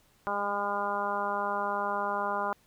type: harmonic tone with a mistuned harmonic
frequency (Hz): 202.6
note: G#3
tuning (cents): -43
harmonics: 1 / 2 / 3 / 4 / 5 / 6 / 7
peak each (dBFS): -42 / -39 / -36 / -34 / -33 / -36 / -37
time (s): 0.27-2.53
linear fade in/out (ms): 0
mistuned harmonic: 1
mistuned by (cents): +16
effects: pink hiss -65 dBFS RMS until 2.66 s